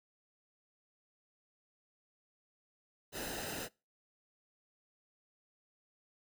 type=noise with comb filter; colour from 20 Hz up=pink; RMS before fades=-41 dBFS; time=3.12-3.69 s; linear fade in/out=50 ms; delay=0.89 ms; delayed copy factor=-0.65; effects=noise-tail reverb RT60 0.3 s tail -25 dB re dry